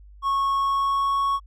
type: tone with pitch glide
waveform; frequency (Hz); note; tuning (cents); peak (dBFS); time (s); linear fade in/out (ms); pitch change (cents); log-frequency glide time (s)
triangle; 1100 to 1108.3; C#6 to C#6; -14 to -1; -18; 0.22-1.4; 50; +13; 0.54-1.18
effects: added 50 Hz sine -44 dBFS peak until 1.46 s